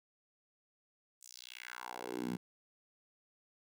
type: tone with high-pass filter sweep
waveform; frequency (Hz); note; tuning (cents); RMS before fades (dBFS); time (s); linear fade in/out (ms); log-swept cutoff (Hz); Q
10% pulse; 61.4; B1; -9; -44; 1.21-2.37; 10; 8000 to 170; 2.7
effects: none